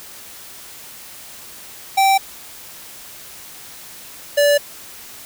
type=tone pair in turn; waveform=square; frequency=778 / 579.5 Hz; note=G5 / D5; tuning=-13 / -23 cents; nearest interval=perfect fourth; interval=510 cents; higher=first; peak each=-12 dBFS; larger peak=neither; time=1.97-2.18 / 4.37-4.58 s; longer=neither; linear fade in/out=10 ms; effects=white hiss -38 dBFS RMS until 5.25 s